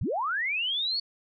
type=linear sweep; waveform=sine; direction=up; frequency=54 to 4500 Hz; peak=-26 dBFS; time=0.01-1 s; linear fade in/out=5 ms; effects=none